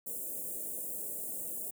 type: band-stop noise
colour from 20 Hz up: white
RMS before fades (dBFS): -39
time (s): 0.06-1.71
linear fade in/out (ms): 10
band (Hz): 640 to 7800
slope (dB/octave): 48
effects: high-pass 200 Hz 12 dB/octave